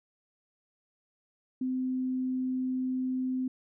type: tone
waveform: sine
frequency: 257.1 Hz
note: C4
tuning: 30 cents flat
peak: -28 dBFS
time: 1.61-3.48 s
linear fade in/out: 5 ms
effects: none